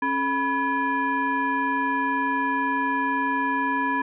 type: tone with frequency modulation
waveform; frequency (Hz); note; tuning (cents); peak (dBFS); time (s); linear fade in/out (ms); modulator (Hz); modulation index
sine; 984; B5; -7; -21; 0.02-4.02; 5; 710; 1.1
effects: none